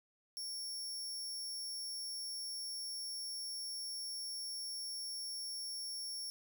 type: tone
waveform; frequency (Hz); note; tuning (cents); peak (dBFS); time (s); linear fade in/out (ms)
sawtooth; 5480; F8; -34; -38; 0.37-6.3; 0
effects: none